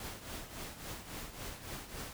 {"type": "noise with tremolo", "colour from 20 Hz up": "pink", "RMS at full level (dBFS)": -42, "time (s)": [0, 2.13], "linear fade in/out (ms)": 2, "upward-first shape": "triangle", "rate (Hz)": 3.6, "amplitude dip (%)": 70, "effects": []}